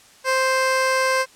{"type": "tone", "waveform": "15% pulse", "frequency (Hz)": 523.3, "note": "C5", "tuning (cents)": 0, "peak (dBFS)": -11, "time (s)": [0.24, 1.26], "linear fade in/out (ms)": 50, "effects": ["white hiss -50 dBFS RMS until 1.35 s", "low-pass 9000 Hz 12 dB/octave"]}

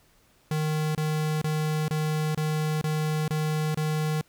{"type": "tone bursts", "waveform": "square", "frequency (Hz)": 154.4, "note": "D#3", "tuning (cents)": -13, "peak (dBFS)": -25, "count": 8, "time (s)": [0.51, 4.212], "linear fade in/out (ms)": 2, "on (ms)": 440, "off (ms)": 26, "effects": ["pink hiss -62 dBFS RMS until 4.28 s"]}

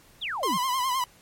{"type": "exponential sweep", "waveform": "sine", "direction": "down", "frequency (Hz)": [3951, 150.3], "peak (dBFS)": -28, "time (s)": [0.21, 0.58], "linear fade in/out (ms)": 20}
{"type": "tone with vibrato", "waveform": "45% pulse", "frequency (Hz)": 1024, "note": "C6", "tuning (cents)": -38, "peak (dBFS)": -24, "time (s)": [0.43, 1.04], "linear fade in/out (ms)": 2, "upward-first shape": "sine", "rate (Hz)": 9.7, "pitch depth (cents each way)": 77}
{"effects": ["pink hiss -56 dBFS RMS until 1.21 s", "MP3 64 kbps"]}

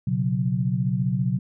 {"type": "tone cluster", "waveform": "sine", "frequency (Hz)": [122.2, 137.1, 183.3], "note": ["B2", "C#3", "F#3"], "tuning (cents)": [-18, -19, -16], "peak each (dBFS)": -25, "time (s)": [0.07, 1.39], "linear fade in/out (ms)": 5, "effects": []}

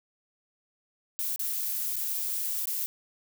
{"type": "noise with dropouts", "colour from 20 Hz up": "violet", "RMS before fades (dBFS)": -31, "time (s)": [1.19, 2.86], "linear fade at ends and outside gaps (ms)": 0, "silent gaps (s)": [[1.36, 1.393], [1.957, 1.965], [2.656, 2.672]], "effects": []}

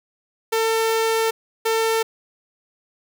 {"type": "tone bursts at uneven times", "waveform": "sawtooth", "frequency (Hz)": 448.7, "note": "A4", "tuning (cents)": 34, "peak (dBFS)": -14, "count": 2, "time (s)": [[0.52, 1.31], [1.65, 2.03]], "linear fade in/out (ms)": 10, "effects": []}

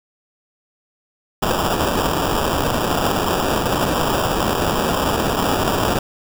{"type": "noise with sample-and-hold", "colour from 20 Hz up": "white", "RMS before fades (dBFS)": -19, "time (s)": [1.42, 5.99], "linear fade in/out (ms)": 5, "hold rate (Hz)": 2100, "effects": []}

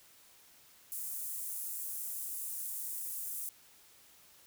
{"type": "high-pass noise", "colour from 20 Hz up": "pink", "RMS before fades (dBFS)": -40, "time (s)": [0.92, 3.49], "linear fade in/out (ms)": 0, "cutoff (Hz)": 9000, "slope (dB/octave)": 24, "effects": ["white hiss -61 dBFS RMS until 4.46 s"]}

